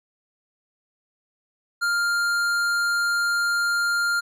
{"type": "tone with tanh clipping", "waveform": "sine", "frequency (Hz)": 1400, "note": "F6", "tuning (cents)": 4, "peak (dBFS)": -22, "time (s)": [1.81, 4.21], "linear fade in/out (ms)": 20, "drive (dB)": 15, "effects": []}